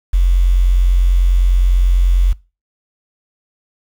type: tone with quantisation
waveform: sine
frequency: 44.73 Hz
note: F1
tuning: 42 cents sharp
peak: -8 dBFS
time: 0.13-2.33 s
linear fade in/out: 10 ms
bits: 6
effects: noise-tail reverb RT60 0.3 s tail -22 dB re dry